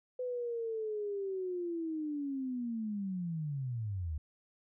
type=linear sweep; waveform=sine; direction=down; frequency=506 to 72.3 Hz; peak=-34 dBFS; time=0.19-4.18 s; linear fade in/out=5 ms; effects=none